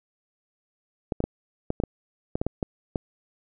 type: clicks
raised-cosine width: 2 ms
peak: -12 dBFS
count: 11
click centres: 1.122 / 1.204 / 1.24 / 1.704 / 1.801 / 1.837 / 2.355 / 2.415 / 2.466 / 2.628 / 2.958 s
effects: none